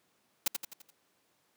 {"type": "noise with echo", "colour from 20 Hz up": "white", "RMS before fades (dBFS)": -27, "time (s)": [0.46, 0.48], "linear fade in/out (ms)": 5, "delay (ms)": 85, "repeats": 5, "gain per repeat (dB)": -6, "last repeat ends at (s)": 0.905, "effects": ["pink hiss -72 dBFS RMS until 1.56 s", "high-pass 200 Hz 12 dB/octave"]}